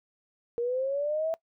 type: linear sweep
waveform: sine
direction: up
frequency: 466.2 to 659.3 Hz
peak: -26 dBFS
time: 0.58-1.34 s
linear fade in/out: 0 ms
effects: noise-tail reverb RT60 0.1 s tail -22 dB re dry